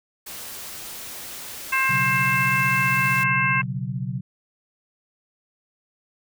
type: noise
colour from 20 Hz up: white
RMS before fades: -36 dBFS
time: 0.26-3.24 s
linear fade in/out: 10 ms
type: harmonic tone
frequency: 530 Hz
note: C5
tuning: 22 cents sharp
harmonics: 2 / 3 / 4 / 5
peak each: -24 / -24 / -24 / -24 dBFS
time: 1.72-3.62 s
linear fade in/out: 10 ms
type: chord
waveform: sine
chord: B suspended second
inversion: none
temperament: just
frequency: 123.47 / 138.9 / 185.21 Hz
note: B2 / C#3 / F#3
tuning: 0 / +4 / +2 cents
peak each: -29 / -29 / -31 dBFS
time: 1.89-4.21 s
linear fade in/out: 10 ms
type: clicks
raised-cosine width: 0.5 ms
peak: -32 dBFS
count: 2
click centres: 3.574 / 3.63 s
effects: none